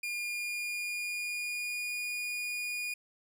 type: tone with pitch glide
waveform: 40% pulse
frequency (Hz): 2418 to 2445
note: D7 to D#7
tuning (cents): +50 to -31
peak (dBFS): -33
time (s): 0.03-2.94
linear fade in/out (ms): 5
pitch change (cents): +19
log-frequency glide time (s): 0.17-1.95
effects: none